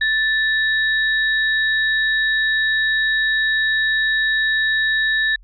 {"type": "tone pair together", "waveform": "sine", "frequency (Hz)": [1760, 3803], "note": ["A6", "A#7"], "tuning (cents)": [0, 34], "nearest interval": "octave + minor second", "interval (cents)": 1334, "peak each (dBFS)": [-16, -24], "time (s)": [0.01, 5.36], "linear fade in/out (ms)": 5, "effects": ["added 41 Hz sine -42 dBFS peak until 5.43 s"]}